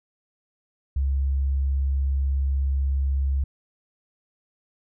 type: tone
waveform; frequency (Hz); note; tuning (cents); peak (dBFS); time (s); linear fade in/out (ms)
sine; 68.2; C#2; -28; -20; 0.96-3.44; 5
effects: none